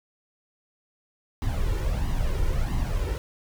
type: noise with flanger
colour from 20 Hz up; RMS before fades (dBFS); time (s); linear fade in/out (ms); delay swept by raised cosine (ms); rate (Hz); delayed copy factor
brown; -25; 1.42-3.18; 0; 1 to 2.2; 1.5; +0.65
effects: none